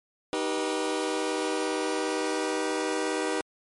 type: chord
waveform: sawtooth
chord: Eb augmented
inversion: none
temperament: just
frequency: 311.1 / 388.9 / 486.1 Hz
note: Eb4 / G4 / B4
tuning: 0 / -14 / -28 cents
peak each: -27 dBFS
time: 0.33-3.41 s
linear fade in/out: 0 ms
effects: MP3 48 kbps